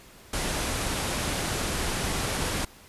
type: low-pass noise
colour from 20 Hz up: pink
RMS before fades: -29 dBFS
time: 0.33-2.65 s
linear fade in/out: 5 ms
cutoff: 12000 Hz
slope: 96 dB/octave
effects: pink hiss -51 dBFS RMS until 2.88 s + resampled to 32000 Hz